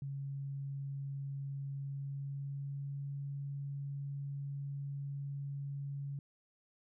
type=tone with pitch glide; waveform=sine; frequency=138.59 to 140.28 Hz; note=C#3 to C#3; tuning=0 to +21 cents; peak=-38 dBFS; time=0.02-6.19 s; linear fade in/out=2 ms; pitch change=+21 cents; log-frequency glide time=1.75-3.11 s; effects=none